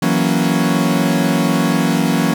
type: chord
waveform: 40% pulse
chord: F# dominant seventh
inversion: third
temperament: equal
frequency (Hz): 164.81 / 185 / 233.1 / 277.2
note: E3 / F#3 / A#3 / C#4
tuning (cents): 0 / 0 / 0 / 0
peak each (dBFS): -18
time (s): 0.02-2.34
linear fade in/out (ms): 5
effects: none